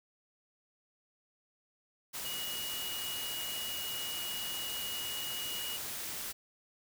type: tone in noise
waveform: sine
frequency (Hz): 2900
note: F#7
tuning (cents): -35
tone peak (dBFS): -39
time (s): 2.24-5.78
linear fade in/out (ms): 20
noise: white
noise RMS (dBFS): -40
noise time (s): 2.13-6.33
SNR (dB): -2
effects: none